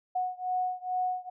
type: beating tone pair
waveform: sine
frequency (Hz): 733 / 735.3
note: F#5 / F#5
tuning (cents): -16 / -11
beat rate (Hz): 2.3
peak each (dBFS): -31 / -32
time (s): 0.15-1.3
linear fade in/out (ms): 10
effects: none